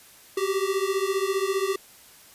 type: beating tone pair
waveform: square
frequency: 380.4 / 395.4 Hz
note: F#4 / G4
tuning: +48 / +15 cents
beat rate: 15 Hz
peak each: -27 dBFS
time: 0.37-1.76 s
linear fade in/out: 5 ms
effects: white hiss -51 dBFS RMS until 2.34 s + resampled to 32000 Hz